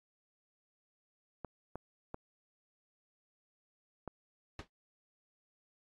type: clicks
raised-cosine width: 1 ms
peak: -27 dBFS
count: 4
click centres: 1.447 / 1.756 / 2.144 / 4.077 s
type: noise with exponential decay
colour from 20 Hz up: pink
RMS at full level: -40 dBFS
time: 4.59-4.68 s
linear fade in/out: 1 ms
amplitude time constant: 19 ms
effects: low-pass 4000 Hz 12 dB/octave + AAC 48 kbps